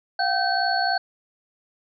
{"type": "tone cluster", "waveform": "sine", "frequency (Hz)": [705, 768, 1544, 4405], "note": ["F5", "G5", "G6", "C#8"], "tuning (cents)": [16, -36, -27, -12], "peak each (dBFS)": [-25, -25, -25, -27], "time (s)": [0.19, 0.98], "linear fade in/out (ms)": 5, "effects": []}